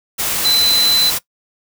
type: tone in noise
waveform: sine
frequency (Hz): 4029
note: B7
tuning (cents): +34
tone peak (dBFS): -11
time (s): 0.44-1.11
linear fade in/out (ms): 20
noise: white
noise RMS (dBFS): -19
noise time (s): 0.18-1.19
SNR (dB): +5
effects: noise-tail reverb RT60 0.1 s tail -20 dB re dry